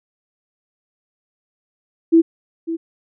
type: tone with echo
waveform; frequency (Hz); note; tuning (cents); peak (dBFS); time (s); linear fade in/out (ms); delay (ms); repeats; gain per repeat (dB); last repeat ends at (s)
sine; 329.6; E4; 0; -7; 2.12-2.22; 20; 550; 1; -13; 2.77
effects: none